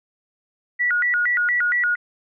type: tone with vibrato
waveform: sine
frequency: 1678 Hz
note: G#6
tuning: 17 cents sharp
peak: -17 dBFS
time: 0.79-1.96 s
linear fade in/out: 20 ms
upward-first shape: square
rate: 4.3 Hz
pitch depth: 260 cents each way
effects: none